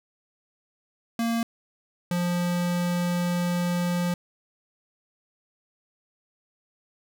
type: tone pair in turn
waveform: square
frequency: 230.9 / 175.7 Hz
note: A#3 / F3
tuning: -16 / +11 cents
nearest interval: perfect fourth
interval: 473 cents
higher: first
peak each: -24 dBFS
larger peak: neither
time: 1.19-1.43 / 2.11-4.14 s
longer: second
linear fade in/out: 2 ms
effects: none